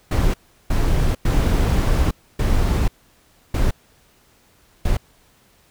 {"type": "noise bursts at uneven times", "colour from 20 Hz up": "brown", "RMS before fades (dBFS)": -17, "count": 6, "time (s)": [[0.11, 0.34], [0.7, 1.15], [1.25, 2.11], [2.39, 2.88], [3.54, 3.71], [4.85, 4.97]], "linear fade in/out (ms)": 5, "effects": ["pink hiss -56 dBFS RMS until 5.7 s"]}